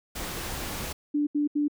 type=noise; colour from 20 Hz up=pink; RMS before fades=-34 dBFS; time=0.15-0.93 s; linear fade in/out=10 ms
type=tone bursts; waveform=sine; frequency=293.7 Hz; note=D4; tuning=in tune; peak=-22 dBFS; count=3; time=1.14-1.682 s; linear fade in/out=10 ms; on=130 ms; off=76 ms
effects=none